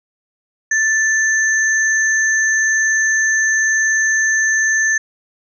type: tone pair together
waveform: sine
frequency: 1760 / 6281 Hz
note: A6 / G8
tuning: 0 / +3 cents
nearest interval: octave + minor seventh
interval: 2203 cents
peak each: -13 / -21 dBFS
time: 0.71-4.98 s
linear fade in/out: 5 ms
effects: none